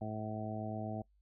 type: harmonic tone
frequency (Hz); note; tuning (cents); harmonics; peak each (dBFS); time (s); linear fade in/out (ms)
108.2; A2; -29; 1 / 2 / 3 / 4 / 5 / 6 / 7; -42 / -42 / -47 / -51 / -52 / -44 / -46; 0.01-1.02; 5
effects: noise-tail reverb RT60 0.1 s tail -22 dB re dry + added 50 Hz sine -67 dBFS peak until 1.21 s